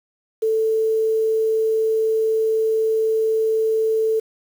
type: tone with quantisation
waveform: sine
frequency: 442 Hz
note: A4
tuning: 8 cents sharp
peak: -16 dBFS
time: 0.42-4.2 s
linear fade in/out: 10 ms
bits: 7
effects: none